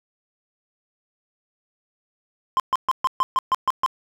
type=tone bursts; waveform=triangle; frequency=1046.5 Hz; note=C6; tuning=in tune; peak=-14 dBFS; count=9; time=2.57-3.862 s; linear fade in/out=0 ms; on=28 ms; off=130 ms; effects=none